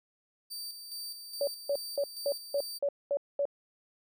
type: tone with tremolo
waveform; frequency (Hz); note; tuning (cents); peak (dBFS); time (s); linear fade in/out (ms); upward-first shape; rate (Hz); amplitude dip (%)
sawtooth; 4638; D8; -22; -35; 0.5-2.79; 20; square; 2.4; 50
type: tone bursts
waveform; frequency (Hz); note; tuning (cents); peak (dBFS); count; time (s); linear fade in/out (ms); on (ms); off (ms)
sine; 567; C#5; +39; -26; 8; 1.41-3.454; 2; 63; 220
effects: none